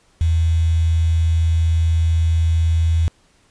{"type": "tone with quantisation", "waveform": "sine", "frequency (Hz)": 82.1, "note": "E2", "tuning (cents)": -6, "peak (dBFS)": -13, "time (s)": [0.21, 3.08], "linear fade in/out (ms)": 0, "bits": 6, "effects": ["pink hiss -57 dBFS RMS until 3.5 s", "resampled to 22050 Hz"]}